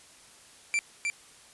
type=tone with echo; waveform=45% pulse; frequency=2349 Hz; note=D7; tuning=in tune; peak=-24 dBFS; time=0.74-0.79 s; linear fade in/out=0 ms; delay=310 ms; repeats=1; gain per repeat=-3 dB; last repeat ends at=1.1 s; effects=white hiss -54 dBFS RMS until 1.53 s + resampled to 24000 Hz